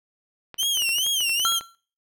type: clicks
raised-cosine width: 0.3 ms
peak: -23 dBFS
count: 12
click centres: 0.543 / 0.631 / 0.773 / 0.821 / 0.892 / 0.984 / 1.065 / 1.206 / 1.295 / 1.397 / 1.522 / 1.61 s
type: tone with vibrato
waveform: sawtooth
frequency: 2988 Hz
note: F#7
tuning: 16 cents sharp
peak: -18 dBFS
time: 0.58-1.6 s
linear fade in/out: 20 ms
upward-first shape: sine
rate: 2.4 Hz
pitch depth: 170 cents each way
type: tone with exponential decay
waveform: square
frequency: 1358 Hz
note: F6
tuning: 49 cents flat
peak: -20 dBFS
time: 1.45-1.75 s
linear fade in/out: 0 ms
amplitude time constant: 65 ms
effects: noise-tail reverb RT60 0.4 s tail -22 dB re dry